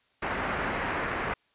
white low-pass noise, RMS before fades -31 dBFS, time 0.22-1.34 s, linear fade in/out 5 ms, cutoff 2000 Hz, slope 24 dB/octave, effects white hiss -68 dBFS RMS until 1.54 s + resampled to 8000 Hz

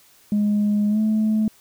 sine tone with pitch glide, 207.7 to 216.6 Hz, G#3 to A3, 0 to -27 cents, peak -15 dBFS, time 0.32-1.48 s, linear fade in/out 2 ms, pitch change +73 cents, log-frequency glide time 0.89-0.99 s, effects tanh soft clip ceiling -14 dBFS + white hiss -54 dBFS RMS until 1.6 s

